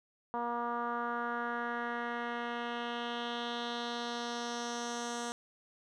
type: tone with low-pass filter sweep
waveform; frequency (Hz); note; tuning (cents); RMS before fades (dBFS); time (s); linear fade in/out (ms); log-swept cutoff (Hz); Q
10% pulse; 237.8; A#3; +35; -37; 0.34-5.32; 0; 1000 to 7400; 2.6
effects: none